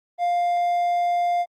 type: tone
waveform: triangle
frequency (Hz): 701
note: F5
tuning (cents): +6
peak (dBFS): -17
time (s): 0.18-1.46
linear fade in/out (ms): 50
effects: Opus 24 kbps